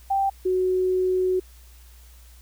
sine tone pair in turn, 784 / 370 Hz, G5 / F#4, 0 / 0 cents, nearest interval octave + minor second, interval 1300 cents, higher first, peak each -19 dBFS, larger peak neither, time 0.1-0.3 / 0.45-1.4 s, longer second, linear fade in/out 10 ms, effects added 60 Hz sine -46 dBFS peak until 2.41 s + white hiss -55 dBFS RMS until 2.41 s

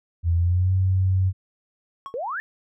sine tone with pitch glide, 84.7 to 93.98 Hz, E2 to F#2, +48 to +28 cents, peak -17 dBFS, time 0.23-1.33 s, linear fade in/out 50 ms, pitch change +180 cents, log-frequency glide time 0.36-0.72 s
triangle tone with exponential decay, 1101 Hz, C#6, 12 cents flat, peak -26 dBFS, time 2.06-2.17 s, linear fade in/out 0 ms, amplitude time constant 22 ms
sine exponential sweep, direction up, 444.5 to 1822 Hz, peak -26 dBFS, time 2.14-2.4 s, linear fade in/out 0 ms
effects none

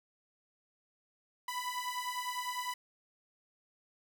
sawtooth beating tone pair, 987.8 / 997.7 Hz, B5 / B5, 0 / +17 cents, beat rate 9.9 Hz, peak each -35 / -35 dBFS, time 1.48-2.74 s, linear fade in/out 5 ms, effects none

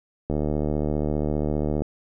click train, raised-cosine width 2 ms, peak -12 dBFS, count 115, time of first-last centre 0.3-1.82 s, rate 75 Hz, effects none

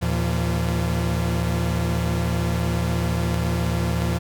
45% pulse tone cluster, 78.9 / 115.8 / 171.9 Hz, D#2 / A#2 / F3, +25 / -11 / -27 cents, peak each -25 dBFS, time 0.01-4.19 s, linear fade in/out 20 ms, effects none

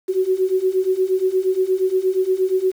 sine beating tone pair, 370 / 378.5 Hz, F#4 / F#4, 0 / +39 cents, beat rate 8.5 Hz, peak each -20 / -18 dBFS, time 0.08-2.72 s, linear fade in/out 20 ms, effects 7-bit

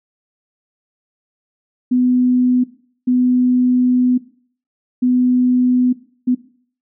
sine tone bursts at uneven times, 250 Hz, B3, 21 cents sharp, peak -11 dBFS, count 4, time 1.91-2.64 / 3.07-4.18 / 5.02-5.93 / 6.27-6.35 s, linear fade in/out 10 ms, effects noise-tail reverb RT60 0.5 s tail -17 dB re dry

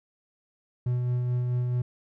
triangle tone with tremolo, 123.47 Hz, B2, in tune, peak -21 dBFS, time 0.86-1.82 s, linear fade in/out 5 ms, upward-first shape sine, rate 4.6 Hz, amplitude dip 25%, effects none

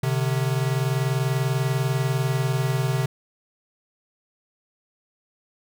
square tone pair together, 129.8 / 150 Hz, C3 / D3, -13 / +37 cents, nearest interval minor third, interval 250 cents, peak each -23 / -27 dBFS, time 0.03-3.06 s, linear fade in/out 5 ms, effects none

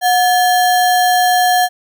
sine tone with sample-and-hold, 728 Hz, F#5, 28 cents flat, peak -9 dBFS, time 0.01-1.69 s, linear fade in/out 50 ms, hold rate 2450 Hz, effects none

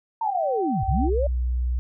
sine linear two-way sweep, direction down then up, 925 to 55 to 603 Hz, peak -22 dBFS, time 0.21-1.27 s, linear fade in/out 5 ms, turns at 0.86 s
sine tone, 770 Hz, G5, 31 cents flat, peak -26 dBFS, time 0.22-1.1 s, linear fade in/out 50 ms
sine tone with pitch glide, 65.5 to 61.47 Hz, C2 to B1, +2 to -7 cents, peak -21 dBFS, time 0.83-1.79 s, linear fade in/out 0 ms, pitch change -109 cents, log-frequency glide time 1.05-1.38 s
effects none

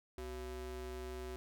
square ring-modulated tone, 155.56 Hz, D#3, in tune, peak -40 dBFS, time 0.18-1.36 s, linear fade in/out 0 ms, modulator 220 Hz, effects none

